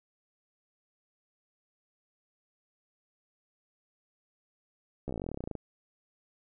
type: slowing click train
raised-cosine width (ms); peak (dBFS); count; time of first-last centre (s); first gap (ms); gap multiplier
2; -23; 20; 5.08-5.553; 14; 1.06
effects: none